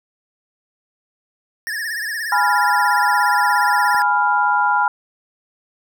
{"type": "tone with vibrato", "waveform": "square", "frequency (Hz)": 1760, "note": "A6", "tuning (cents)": 0, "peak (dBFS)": -23, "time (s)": [1.67, 4.02], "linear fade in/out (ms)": 0, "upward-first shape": "triangle", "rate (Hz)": 17, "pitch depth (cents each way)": 130}
{"type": "chord", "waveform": "sine", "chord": "F diminished", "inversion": "first", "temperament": "equal", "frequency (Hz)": [830.6, 987.8, 1396.9], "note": ["Ab5", "Cb6", "F6"], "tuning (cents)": [0, 0, 0], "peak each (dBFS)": -18, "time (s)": [2.32, 4.88], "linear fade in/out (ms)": 2}
{"type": "click", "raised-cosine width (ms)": 1, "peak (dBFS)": -23, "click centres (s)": 3.946}
{"effects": []}